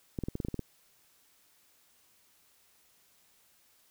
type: clicks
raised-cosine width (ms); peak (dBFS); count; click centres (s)
3; -21; 9; 0.188 / 0.237 / 0.285 / 0.354 / 0.402 / 0.449 / 0.485 / 0.543 / 0.593
effects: white hiss -66 dBFS RMS until 3.9 s